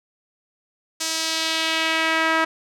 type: tone with band-pass filter sweep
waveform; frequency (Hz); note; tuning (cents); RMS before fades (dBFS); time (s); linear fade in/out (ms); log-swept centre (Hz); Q
sawtooth; 322.6; E4; -37; -22; 1-2.45; 10; 6300 to 1500; 1.4
effects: none